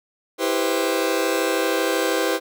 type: chord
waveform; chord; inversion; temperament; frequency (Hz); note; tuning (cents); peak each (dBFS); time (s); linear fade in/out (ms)
sawtooth; C major seventh; first; just; 327 / 392.4 / 490.5 / 523.3; E4 / G4 / B4 / C5; -14 / +2 / -12 / 0; -21; 0.38-2.4; 50
effects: none